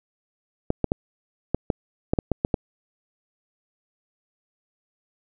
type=clicks; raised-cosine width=2 ms; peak=-7 dBFS; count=10; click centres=0.704 / 0.843 / 0.919 / 1.546 / 1.702 / 2.135 / 2.188 / 2.317 / 2.449 / 2.542 s; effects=none